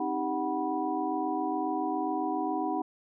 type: tone cluster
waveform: sine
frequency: 263.9 / 311.2 / 393.4 / 745 / 979 Hz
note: C4 / D#4 / G4 / F#5 / B5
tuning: +15 / 0 / +6 / +12 / -15 cents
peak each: -37 / -32 / -37 / -32 / -36 dBFS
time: 0-2.82 s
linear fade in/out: 5 ms
effects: none